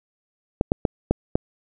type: clicks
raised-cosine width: 2 ms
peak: -4 dBFS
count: 5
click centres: 0.611 / 0.719 / 0.852 / 1.11 / 1.355 s
effects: none